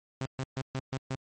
sawtooth tone bursts, 132.1 Hz, C3, 17 cents sharp, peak -27 dBFS, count 6, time 0.21-1.154 s, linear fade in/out 2 ms, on 49 ms, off 130 ms, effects MP3 32 kbps

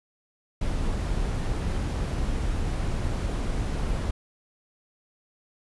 brown noise, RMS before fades -27 dBFS, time 0.61-4.11 s, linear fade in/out 5 ms, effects resampled to 24000 Hz

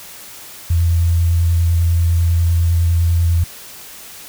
sine tone with vibrato, 84.6 Hz, E2, 45 cents sharp, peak -11 dBFS, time 0.7-3.44 s, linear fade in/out 5 ms, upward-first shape square, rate 10 Hz, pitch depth 13 cents each way, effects white hiss -36 dBFS RMS until 4.28 s

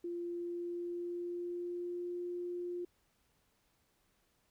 sine tone with pitch glide, 346.2 to 352.5 Hz, F4 to F4, -15 to +16 cents, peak -37 dBFS, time 0.04-2.85 s, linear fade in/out 5 ms, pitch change +31 cents, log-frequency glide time 0.26-2.22 s, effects pink hiss -75 dBFS RMS until 4.5 s

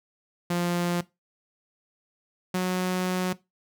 sawtooth tone pair in turn, 174.61 / 183.27 Hz, F3 / F#3, 0 / -16 cents, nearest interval minor second, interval 84 cents, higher second, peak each -20 dBFS, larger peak neither, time 0.5-1.01 / 2.54-3.33 s, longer second, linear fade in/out 5 ms, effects noise-tail reverb RT60 0.2 s tail -18 dB re dry

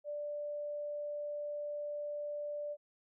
sine tone, 588 Hz, D5, 2 cents sharp, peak -37 dBFS, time 0.04-2.77 s, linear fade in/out 50 ms, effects none

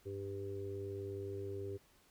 harmonic tone with a mistuned harmonic, 99 Hz, G2, 18 cents sharp, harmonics 1 / 3 / 4 / 5, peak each -45 / -52 / -42 / -53 dBFS, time 0.05-1.78 s, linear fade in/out 20 ms, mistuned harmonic 1, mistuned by -19 cents, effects pink hiss -68 dBFS RMS until 2.1 s

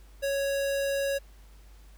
square tone, 554.4 Hz, C#5, in tune, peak -27 dBFS, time 0.22-1.19 s, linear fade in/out 20 ms, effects added 50 Hz sine -49 dBFS peak until 1.97 s + pink hiss -61 dBFS RMS until 1.97 s

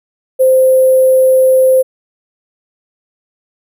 sine tone with sample-and-hold, 520 Hz, C5, 11 cents flat, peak -5 dBFS, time 0.39-1.83 s, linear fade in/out 20 ms, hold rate 11025 Hz, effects none

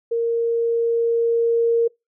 sine tone with level ramp, 464.2 Hz, A#4, 7 cents flat, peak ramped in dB -18 to -14 dBFS, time 0.11-1.88 s, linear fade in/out 10 ms, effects noise-tail reverb RT60 0.2 s tail -25 dB re dry

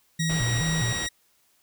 15% pulse tone, 1900 Hz, A#6, 33 cents sharp, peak -22 dBFS, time 0.19-1.09 s, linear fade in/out 10 ms
sine tone with vibrato, 138.5 Hz, C#3, 1 cent flat, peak -24 dBFS, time 0.19-0.93 s, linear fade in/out 10 ms, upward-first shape square, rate 2.4 Hz, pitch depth 270 cents each way
pink low-pass noise, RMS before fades -34 dBFS, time 0.29-1.07 s, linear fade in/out 10 ms, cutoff 4100 Hz, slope 12 dB/octave
effects white hiss -65 dBFS RMS until 1.62 s

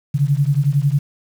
sine beating tone pair, 137.2 / 148.2 Hz, C#3 / D3, -17 / +16 cents, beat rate 11 Hz, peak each -16 / -17 dBFS, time 0.14-0.99 s, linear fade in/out 10 ms, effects 7-bit

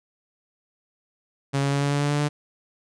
sawtooth tone with pitch steps, 138.6 / 139.81 / 141.02 / 142.25 / 143.49 / 144.74 / 146 / 147.27 Hz, C#3 / C#3 / C#3 / C#3 / D3 / D3 / D3 / D3, 0 / +15 / +30 / +45 / -40 / -25 / -10 / +5 cents, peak -17 dBFS, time 1.53-2.29 s, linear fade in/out 20 ms, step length 95 ms, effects resampled to 22050 Hz

